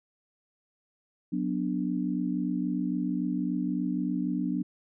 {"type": "chord", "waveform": "sine", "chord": "B minor", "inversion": "second", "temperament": "equal with one note detuned", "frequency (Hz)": [183.19, 246.9, 293.7], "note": ["F#3", "B3", "D4"], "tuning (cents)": [-17, 0, 0], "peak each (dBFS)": -31, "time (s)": [1.32, 4.63], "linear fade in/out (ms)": 10, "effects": []}